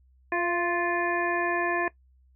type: harmonic tone with a mistuned harmonic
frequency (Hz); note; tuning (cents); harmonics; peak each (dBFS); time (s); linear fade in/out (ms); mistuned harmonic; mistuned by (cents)
349.2; F4; 0; 1 / 2 / 3 / 5 / 6 / 7; -29 / -31 / -32 / -29 / -42 / -35; 0.32-1.88; 2; 2; -27
effects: noise-tail reverb RT60 0.1 s tail -18 dB re dry + added 64 Hz sine -57 dBFS peak until 2.35 s